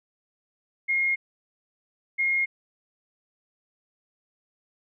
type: tone pair in turn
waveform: sine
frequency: 2143 / 2143 Hz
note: C7 / C7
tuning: +41 / +41 cents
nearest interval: unison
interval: 0 cents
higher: neither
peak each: -21 / -21 dBFS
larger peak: neither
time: 0.88-1.16 / 2.18-2.46 s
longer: neither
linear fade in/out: 20 ms
effects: none